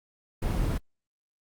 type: noise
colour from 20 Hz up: brown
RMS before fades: -27 dBFS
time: 0.42-0.78 s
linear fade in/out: 5 ms
effects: Opus 24 kbps